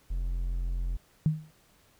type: tone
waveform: triangle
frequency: 43.65 Hz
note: F1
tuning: in tune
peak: -26 dBFS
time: 0.1-0.97 s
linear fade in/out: 10 ms
type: tone with exponential decay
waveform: sine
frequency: 155.56 Hz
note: D#3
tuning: in tune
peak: -18 dBFS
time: 1.26-1.51 s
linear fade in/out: 0 ms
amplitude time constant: 54 ms
effects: pink hiss -63 dBFS RMS until 1.99 s